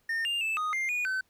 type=tone with pitch steps; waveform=triangle; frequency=1823 / 2802 / 2632 / 1243 / 2105 / 2454 / 1526 Hz; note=A#6 / F7 / E7 / D#6 / C7 / D#7 / G6; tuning=-39 / +5 / -3 / -2 / +10 / -25 / -47 cents; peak=-26 dBFS; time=0.09-1.21 s; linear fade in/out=5 ms; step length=160 ms; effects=pink hiss -70 dBFS RMS until 1.29 s

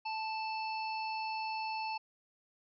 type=harmonic tone; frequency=880 Hz; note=A5; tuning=in tune; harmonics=1 / 3 / 5 / 6; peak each=-36 / -42 / -46 / -52 dBFS; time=0.05-1.98 s; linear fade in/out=10 ms; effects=none

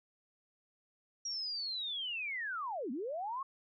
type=linear two-way sweep; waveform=sine; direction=down then up; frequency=5690 to 219.7 to 1117 Hz; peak=-36 dBFS; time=1.25-3.43 s; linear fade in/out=5 ms; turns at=2.91 s; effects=none

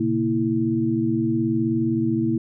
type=tone cluster; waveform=sine; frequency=117.9 / 137.1 / 231.1 / 327 Hz; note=A#2 / C#3 / A#3 / E4; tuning=+20 / -19 / -15 / -14 cents; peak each=-28 / -29 / -23 / -22 dBFS; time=0-2.38 s; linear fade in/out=5 ms; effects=none

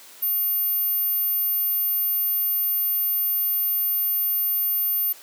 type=tone; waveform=sine; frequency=13500 Hz; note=G#9; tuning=27 cents sharp; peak=-20 dBFS; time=0.22-5.13 s; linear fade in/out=10 ms; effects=white hiss -46 dBFS RMS until 5.22 s + high-pass 300 Hz 12 dB/octave

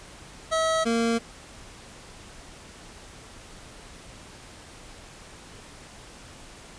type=tone pair in turn; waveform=25% pulse; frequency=645 / 230.7 Hz; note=E5 / A#3; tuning=-38 / -18 cents; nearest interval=octave + tritone; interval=1780 cents; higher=first; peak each=-18 dBFS; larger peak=neither; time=0.51-0.85 / 0.85-1.19 s; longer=neither; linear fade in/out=20 ms; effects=pink hiss -46 dBFS RMS until 6.78 s + resampled to 22050 Hz

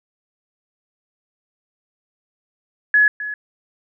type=tone with echo; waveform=sine; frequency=1694 Hz; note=G#6; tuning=34 cents sharp; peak=-10 dBFS; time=2.94-3.08 s; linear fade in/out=2 ms; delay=260 ms; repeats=1; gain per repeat=-14 dB; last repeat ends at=3.34 s; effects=none

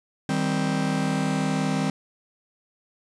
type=chord; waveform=45% pulse; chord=C minor; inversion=first; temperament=just; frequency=156.98 / 196.22 / 261.6 Hz; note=Eb3 / G3 / C4; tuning=+16 / +2 / 0 cents; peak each=-27 dBFS; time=0.29-1.9 s; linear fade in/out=2 ms; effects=resampled to 22050 Hz + 9-bit

